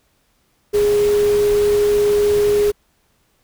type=tone in noise; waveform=sine; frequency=413.3 Hz; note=G#4; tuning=8 cents flat; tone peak=-12 dBFS; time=0.73-2.72 s; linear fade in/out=20 ms; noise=pink; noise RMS=-29 dBFS; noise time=0.73-2.72 s; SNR=+14 dB; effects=pink hiss -62 dBFS RMS until 3.43 s